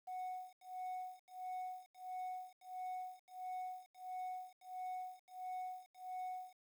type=tone with tremolo; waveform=sine; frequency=738 Hz; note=F#5; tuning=5 cents flat; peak=-38 dBFS; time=0.07-6.54 s; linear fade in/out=10 ms; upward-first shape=sine; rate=1.5 Hz; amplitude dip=100%; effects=tanh soft clip ceiling -40 dBFS + 11-bit